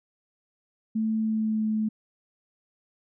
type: tone with pitch glide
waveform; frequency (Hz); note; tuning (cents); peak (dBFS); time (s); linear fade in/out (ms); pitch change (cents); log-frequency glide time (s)
sine; 220 to 216.7; A3 to A3; 0 to -26; -23; 0.95-1.89; 10; -26; 1.18-1.67
effects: none